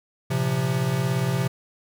square tone cluster, 114.9 / 132.1 / 172.4 Hz, A#2 / C3 / F3, -25 / +17 / -22 cents, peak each -31 / -24 / -28 dBFS, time 0.3-1.48 s, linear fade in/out 10 ms, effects none

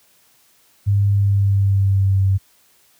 sine tone with pitch glide, 100.7 to 96.49 Hz, G2 to G2, +47 to -27 cents, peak -12 dBFS, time 0.86-2.38 s, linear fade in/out 20 ms, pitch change -74 cents, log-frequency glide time 1.08-2.25 s, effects white hiss -56 dBFS RMS until 2.99 s + high-pass 60 Hz 12 dB/octave

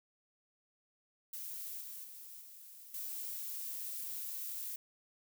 violet noise with level steps, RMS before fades -44 / -47 / -51 / -54 / -42 dBFS, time 1.33-4.76 s, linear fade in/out 5 ms, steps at 1.81 / 2.04 / 2.41 / 2.94 s, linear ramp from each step 2 ms, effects none

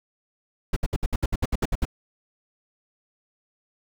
brown noise bursts, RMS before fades -22 dBFS, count 12, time 0.73-1.853 s, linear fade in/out 5 ms, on 34 ms, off 65 ms, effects none

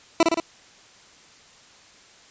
20% pulse tone with echo, 331.7 Hz, E4, 11 cents sharp, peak -8 dBFS, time 0.2-0.23 s, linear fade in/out 2 ms, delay 57 ms, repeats 3, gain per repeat -3 dB, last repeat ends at 0.401 s, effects white hiss -51 dBFS RMS until 2.3 s + resampled to 16000 Hz

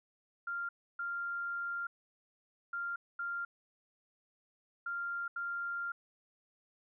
sine tone bursts at uneven times, 1393 Hz, F6, 5 cents flat, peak -35 dBFS, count 6, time 0.47-0.69 / 0.99-1.87 / 2.73-2.96 / 3.19-3.45 / 4.86-5.28 / 5.36-5.92 s, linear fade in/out 5 ms, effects none

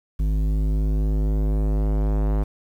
square tone with low-pass filter sweep, 51.91 Hz, G#1, in tune, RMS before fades -21 dBFS, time 0.19-2.44 s, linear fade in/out 10 ms, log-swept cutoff 200 to 930 Hz, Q 0.75, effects 8-bit

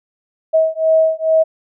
sine beating tone pair, 639 / 641.3 Hz, D#5 / E5, +46 / -48 cents, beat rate 2.3 Hz, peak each -14 dBFS, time 0.53-1.44 s, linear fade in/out 20 ms, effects none

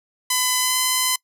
5% pulse tone with pitch glide, 1009 to 1019 Hz, B5 to C6, +37 to -46 cents, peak -6 dBFS, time 0.3-1.16 s, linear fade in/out 5 ms, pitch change +17 cents, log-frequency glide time 0.59-0.76 s, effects noise-tail reverb RT60 0.1 s tail -24 dB re dry

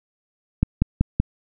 click train, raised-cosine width 5 ms, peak -4 dBFS, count 4, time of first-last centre 0.63-1.2 s, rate 5.26 Hz, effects none

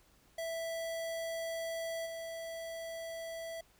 square tone with level steps, 659.3 Hz, E5, in tune, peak -37 / -41 dBFS, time 0.38-3.61 s, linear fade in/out 5 ms, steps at 2.05 s, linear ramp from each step 20 ms, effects added 50 Hz sine -70 dBFS peak until 3.79 s + pink hiss -67 dBFS RMS until 3.79 s

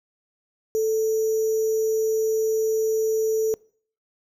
sine tone with sample-and-hold, 440 Hz, A4, in tune, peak -19 dBFS, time 0.75-3.54 s, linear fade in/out 0 ms, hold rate 6300 Hz, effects noise-tail reverb RT60 0.5 s tail -24 dB re dry

